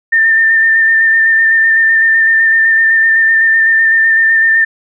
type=tone with vibrato; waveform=sine; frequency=1800 Hz; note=A6; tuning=39 cents sharp; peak=-6 dBFS; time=0.12-4.65 s; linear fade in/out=10 ms; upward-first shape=square; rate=7.9 Hz; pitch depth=16 cents each way; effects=none